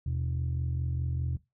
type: tone pair together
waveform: sine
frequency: 80.89 / 125.8 Hz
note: E2 / B2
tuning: -32 / +32 cents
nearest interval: minor sixth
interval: 764 cents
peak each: -29 / -30 dBFS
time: 0.06-1.37 s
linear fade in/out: 5 ms
effects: noise-tail reverb RT60 0.2 s tail -19 dB re dry + tanh soft clip ceiling -24 dBFS